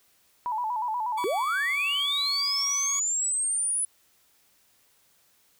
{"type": "tone with vibrato", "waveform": "sine", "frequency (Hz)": 923, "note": "A#5", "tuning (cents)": -17, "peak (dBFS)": -26, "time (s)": [0.46, 1.24], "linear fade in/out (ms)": 0, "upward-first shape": "square", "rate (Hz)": 8.3, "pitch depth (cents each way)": 100}
{"type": "tone with pitch glide", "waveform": "20% pulse", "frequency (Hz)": [1138, 1119.1], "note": ["C#6", "C#6"], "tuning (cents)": [45, 16], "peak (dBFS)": -29, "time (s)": [1.17, 3], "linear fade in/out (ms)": 10, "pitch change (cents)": -29, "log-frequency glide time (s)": [2.16, 2.51]}
{"type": "linear sweep", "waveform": "sine", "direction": "up", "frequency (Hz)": [329.6, 10040], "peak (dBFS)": -24, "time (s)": [1.24, 3.85], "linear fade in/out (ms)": 2}
{"effects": ["white hiss -64 dBFS RMS until 5.59 s"]}